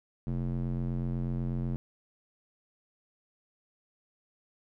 square tone with band-pass filter, 44.07 Hz, F1, 16 cents sharp, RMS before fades -32 dBFS, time 0.27-1.76 s, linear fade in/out 0 ms, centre 170 Hz, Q 1.6, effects none

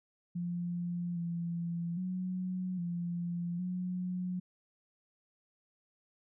sine tone with pitch steps, 174.3 / 170.3 / 183.8 / 173 / 181.4 Hz, F3 / F3 / F#3 / F3 / F#3, -3 / -43 / -11 / -16 / -34 cents, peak -33 dBFS, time 0.35-4.4 s, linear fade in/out 10 ms, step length 810 ms, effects none

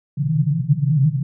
pink band-pass noise, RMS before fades -18 dBFS, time 0.17-1.23 s, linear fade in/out 2 ms, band 130 to 160 Hz, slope 96 dB/octave, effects none

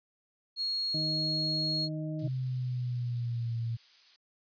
sine tone, 4300 Hz, C8, 47 cents sharp, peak -29 dBFS, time 0.56-1.89 s, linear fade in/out 50 ms
harmonic tone, 155.56 Hz, D#3, in tune, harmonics 1 / 2 / 4, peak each -34 / -38 / -43 dBFS, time 0.94-2.28 s, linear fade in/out 5 ms
violet noise, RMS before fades -45 dBFS, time 2.19-4.16 s, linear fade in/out 0 ms
sine tone with pitch glide, 130 to 115.82 Hz, C3 to A#2, -11 to -11 cents, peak -30 dBFS, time 2.22-3.77 s, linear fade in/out 20 ms, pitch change -200 cents, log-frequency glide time 2.32-3.56 s
effects resampled to 11025 Hz

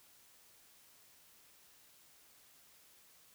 silence, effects white hiss -64 dBFS RMS until 3.34 s

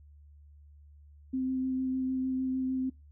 sine tone with vibrato, 260 Hz, C4, 11 cents flat, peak -28 dBFS, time 1.33-2.9 s, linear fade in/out 10 ms, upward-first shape sine, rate 6.6 Hz, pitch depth 11 cents each way, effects noise-tail reverb RT60 0.2 s tail -21 dB re dry + added 73 Hz sine -52 dBFS peak until 3.11 s

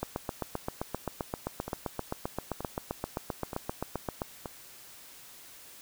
two click trains, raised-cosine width 1 ms, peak -17 / -22 dBFS, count 33 / 4, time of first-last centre 0.03-4.218 / 1.68-4.458 s, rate 7.64 / 1.08 Hz, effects white hiss -51 dBFS RMS until 5.81 s

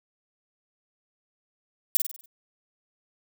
violet noise with echo, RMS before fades -19 dBFS, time 1.95-1.97 s, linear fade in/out 0 ms, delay 48 ms, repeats 6, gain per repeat -6 dB, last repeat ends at 2.258 s, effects none

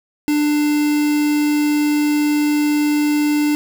triangle tone with quantisation, 297 Hz, D4, 20 cents sharp, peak -12 dBFS, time 0.28-3.55 s, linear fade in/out 0 ms, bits 4, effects none

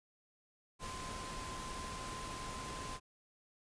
sine tone in noise, 1035 Hz, C6, 19 cents flat, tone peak -46 dBFS, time 0.79-3 s, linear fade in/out 50 ms, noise pink, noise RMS -45 dBFS, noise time 0.79-3 s, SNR -4 dB, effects resampled to 22050 Hz

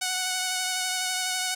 5% pulse tone with vibrato, 740 Hz, F#5, in tune, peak -14 dBFS, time 0.01-1.55 s, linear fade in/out 10 ms, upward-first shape sine, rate 12 Hz, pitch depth 16 cents each way, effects none

